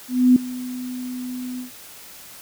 sine tone with ADSR envelope, 251.1 Hz, B3, 29 cents sharp, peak -8 dBFS, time 0.08-1.71 s, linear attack 280 ms, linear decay 4 ms, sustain -19 dB, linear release 120 ms, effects white hiss -42 dBFS RMS until 2.41 s

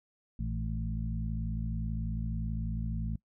harmonic tone with a mistuned harmonic, 55 Hz, A1, in tune, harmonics 1 / 2 / 3 / 4, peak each -34 / -37 / -39 / -40 dBFS, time 0.39-3.16 s, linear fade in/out 5 ms, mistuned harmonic 2, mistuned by +51 cents, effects noise-tail reverb RT60 0.1 s tail -22 dB re dry

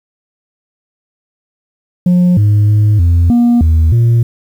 sine tone with pitch steps, 178.5 / 104.1 / 105.4 / 85.4 / 238.7 / 80.1 / 117.1 Hz, F3 / G#2 / G#2 / F2 / A#3 / E2 / A#2, +38 / +5 / +26 / -38 / +41 / -49 / +8 cents, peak -3 dBFS, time 2.06-4.23 s, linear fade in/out 5 ms, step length 310 ms, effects tanh soft clip ceiling -5 dBFS + 7-bit

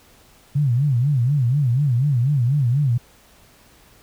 sine tone with vibrato, 132.3 Hz, C3, 20 cents sharp, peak -15 dBFS, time 0.55-2.98 s, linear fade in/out 10 ms, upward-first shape sine, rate 4.1 Hz, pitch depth 210 cents each way, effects pink hiss -52 dBFS RMS until 4.02 s

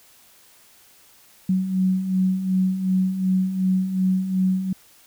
sine beating tone pair, 185 / 187.7 Hz, F#3 / F#3, 0 / +25 cents, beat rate 2.7 Hz, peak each -26 / -19 dBFS, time 1.49-4.73 s, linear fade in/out 5 ms, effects white hiss -53 dBFS RMS until 5.06 s

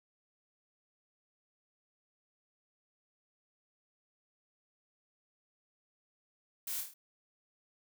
blue noise with echo, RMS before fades -39 dBFS, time 6.67-6.81 s, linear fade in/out 5 ms, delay 26 ms, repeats 5, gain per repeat -4 dB, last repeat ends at 6.94 s, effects none

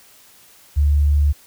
sine tone, 72.8 Hz, D2, 15 cents flat, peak -12 dBFS, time 0.76-1.33 s, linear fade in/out 20 ms, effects white hiss -49 dBFS RMS until 1.46 s

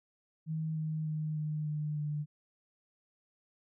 sine tone with pitch steps, 158.3 / 156.39 / 154.51 / 152.64 / 150.8 / 148.98 Hz, D#3 / D#3 / D#3 / D#3 / D3 / D3, +30 / +9 / -12 / -33 / +46 / +25 cents, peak -32 dBFS, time 0.46-2.26 s, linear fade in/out 50 ms, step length 300 ms, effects none

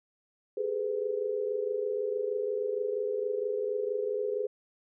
sine tone cluster, 393.3 / 417.8 / 444.1 / 502 Hz, G4 / G#4 / A4 / B4, +6 / +10 / +16 / +28 cents, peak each -40 / -31 / -40 / -33 dBFS, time 0.57-4.47 s, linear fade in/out 5 ms, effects none

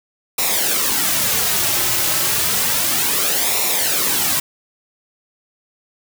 white noise with flanger, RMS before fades -18 dBFS, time 0.38-4.4 s, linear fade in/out 5 ms, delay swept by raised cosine 0.63 to 4.33 ms, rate 0.31 Hz, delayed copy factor -0.65, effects none

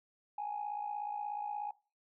sine tone with amplitude modulation, 830.6 Hz, G#5, in tune, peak -32 dBFS, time 0.38-1.71 s, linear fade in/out 5 ms, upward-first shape sine, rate 56.7 Hz, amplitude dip 70%, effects noise-tail reverb RT60 0.3 s tail -19 dB re dry + tanh soft clip ceiling -30 dBFS

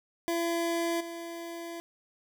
25% pulse tone with level steps, 337.6 Hz, E4, 41 cents sharp, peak -24 / -34 dBFS, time 0.28-1.8 s, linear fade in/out 0 ms, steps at 1 s, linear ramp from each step 10 ms, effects none

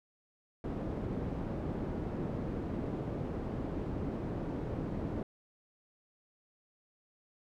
white low-pass noise, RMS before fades -37 dBFS, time 0.64-5.23 s, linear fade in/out 2 ms, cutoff 330 Hz, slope 12 dB/octave, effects none

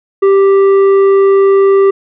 triangle tone with tanh clipping, 392 Hz, G4, in tune, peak -6 dBFS, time 0.22-1.91 s, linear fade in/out 10 ms, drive 12 dB, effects none

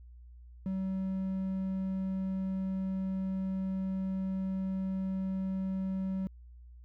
triangle tone, 190.1 Hz, F#3, 47 cents sharp, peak -29 dBFS, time 0.66-6.27 s, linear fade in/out 0 ms, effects added 60 Hz sine -49 dBFS peak until 6.84 s

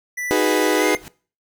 square tone with pitch glide, 1975.5 to 2105 Hz, B6 to C7, 0 to +10 cents, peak -25 dBFS, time 0.17-0.97 s, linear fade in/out 10 ms, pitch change +110 cents, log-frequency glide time 0.78-0.85 s
35% pulse chord, G# minor seventh, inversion second, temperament equal, 311.1 / 370 / 415.3 / 493.9 Hz, D#4 / F#4 / G#4 / B4, 0 / 0 / 0 / 0 cents, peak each -20 dBFS, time 0.31-0.95 s, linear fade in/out 0 ms
pink noise with exponential growth, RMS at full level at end -35 dBFS, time 0.88-1.08 s, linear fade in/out 0 ms, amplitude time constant 42 ms
effects noise-tail reverb RT60 0.4 s tail -20 dB re dry

